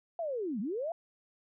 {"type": "linear two-way sweep", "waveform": "sine", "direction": "down then up", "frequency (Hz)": [698.5, 185, 698.5], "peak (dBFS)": -32, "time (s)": [0.19, 0.92], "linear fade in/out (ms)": 2, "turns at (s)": 0.6, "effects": []}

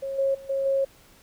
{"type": "tone with level steps", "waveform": "sine", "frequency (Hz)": 544, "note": "C#5", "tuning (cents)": -33, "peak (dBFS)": [-28, -20, -40, -23, -20], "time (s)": [0.02, 0.85], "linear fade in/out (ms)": 10, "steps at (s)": [0.18, 0.34, 0.49, 0.65], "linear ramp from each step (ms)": 10, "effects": ["pink hiss -55 dBFS RMS until 1.22 s"]}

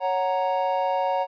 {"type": "chord", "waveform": "triangle", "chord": "F# major", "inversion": "second", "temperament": "equal", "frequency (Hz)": [554.4, 740, 932.3], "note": ["C#5", "F#5", "A#5"], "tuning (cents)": [0, 0, 0], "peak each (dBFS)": -24, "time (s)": [0, 1.27], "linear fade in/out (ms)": 50, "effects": ["resampled to 11025 Hz"]}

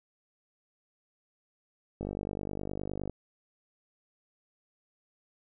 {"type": "click train", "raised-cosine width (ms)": 2, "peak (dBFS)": -22, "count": 55, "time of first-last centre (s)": [2.01, 3.097], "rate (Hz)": 49.7, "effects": []}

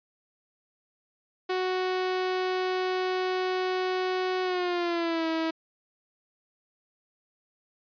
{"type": "tone with pitch glide", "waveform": "sawtooth", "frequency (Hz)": [370, 324], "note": ["F#4", "E4"], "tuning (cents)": [0, -30], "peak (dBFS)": -22, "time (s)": [1.49, 5.51], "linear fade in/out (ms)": 10, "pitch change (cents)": -230, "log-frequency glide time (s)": [4.43, 5.27], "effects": ["resampled to 11025 Hz"]}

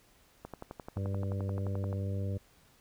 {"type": "click train", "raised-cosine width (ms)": 1, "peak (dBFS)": -27, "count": 18, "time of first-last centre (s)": [0.45, 1.928], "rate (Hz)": 11.5}
{"type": "harmonic tone", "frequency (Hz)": 98, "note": "G2", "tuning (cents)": 0, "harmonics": [1, 2, 3, 4, 5, 6], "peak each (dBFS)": [-32, -41, -47, -48, -45, -48], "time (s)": [0.96, 2.38], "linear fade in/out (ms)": 10}
{"effects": ["pink hiss -64 dBFS RMS until 2.8 s"]}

